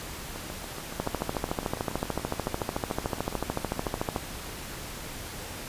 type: two click trains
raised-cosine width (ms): 1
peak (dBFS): -23 / -13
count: 22 / 44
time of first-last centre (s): 0.36-3.326 / 1-4.162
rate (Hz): 7.08 / 13.6
effects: pink hiss -39 dBFS RMS until 5.68 s + resampled to 32000 Hz